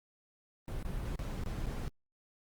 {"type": "noise with dropouts", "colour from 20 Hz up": "brown", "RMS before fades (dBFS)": -37, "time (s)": [0.68, 1.88], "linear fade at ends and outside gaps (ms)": 0, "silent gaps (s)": [[0.827, 0.849], [1.156, 1.192], [1.436, 1.461], [1.66, 1.665]], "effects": ["Opus 32 kbps"]}